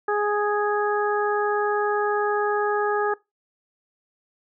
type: harmonic tone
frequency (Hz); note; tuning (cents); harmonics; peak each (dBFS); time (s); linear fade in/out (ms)
415.3; G#4; 0; 1 / 2 / 3 / 4; -23 / -26 / -28 / -29; 0.08-3.14; 5
effects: noise-tail reverb RT60 0.2 s tail -21 dB re dry